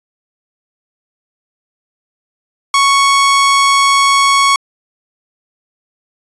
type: tone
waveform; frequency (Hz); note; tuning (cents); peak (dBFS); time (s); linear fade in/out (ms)
sawtooth; 1108.7; C#6; 0; -4; 2.74-4.56; 2
effects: resampled to 22050 Hz